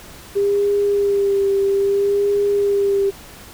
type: tone with vibrato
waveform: sine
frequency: 400 Hz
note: G4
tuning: 35 cents sharp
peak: -14 dBFS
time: 0.35-3.11 s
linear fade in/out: 20 ms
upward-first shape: sine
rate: 0.61 Hz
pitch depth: 26 cents each way
effects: pink hiss -40 dBFS RMS until 3.53 s